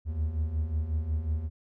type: beating tone pair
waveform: triangle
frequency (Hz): 74.1 / 79.6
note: D2 / D#2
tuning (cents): +16 / +40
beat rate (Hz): 5.5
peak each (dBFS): -32 / -26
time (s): 0.05-1.5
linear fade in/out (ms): 50
effects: none